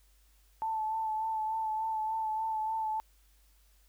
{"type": "tone with vibrato", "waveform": "sine", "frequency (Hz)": 878, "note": "A5", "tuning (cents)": -4, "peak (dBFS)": -30, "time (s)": [0.62, 3], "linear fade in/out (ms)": 0, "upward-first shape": "sine", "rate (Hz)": 3.4, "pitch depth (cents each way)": 25, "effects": ["added 50 Hz sine -62 dBFS peak until 3.88 s", "white hiss -69 dBFS RMS until 3.88 s"]}